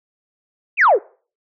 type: exponential sweep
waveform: sine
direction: down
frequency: 2800 to 335.7 Hz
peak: -8 dBFS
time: 0.77-0.99 s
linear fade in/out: 50 ms
effects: noise-tail reverb RT60 0.4 s tail -22 dB re dry + tanh soft clip ceiling -4 dBFS